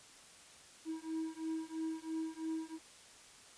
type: beating tone pair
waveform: triangle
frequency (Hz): 319.5 / 322.5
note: D#4 / E4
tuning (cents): +46 / -38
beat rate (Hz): 3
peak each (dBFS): -39 / -39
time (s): 0.85-2.79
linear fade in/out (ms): 50
effects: white hiss -58 dBFS RMS until 3.57 s + resampled to 22050 Hz